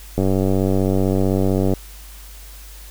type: click train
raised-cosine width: 2 ms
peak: -6 dBFS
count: 150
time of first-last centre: 0.18-1.737 s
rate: 95.7 Hz
effects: added 50 Hz sine -37 dBFS peak until 2.9 s + white hiss -43 dBFS RMS until 2.9 s